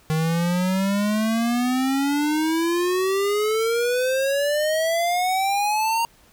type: exponential sweep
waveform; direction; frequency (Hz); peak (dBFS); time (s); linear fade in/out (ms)
square; up; 155.56 to 932.3; -20; 0.1-6.05; 0
effects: pink hiss -55 dBFS RMS until 6.32 s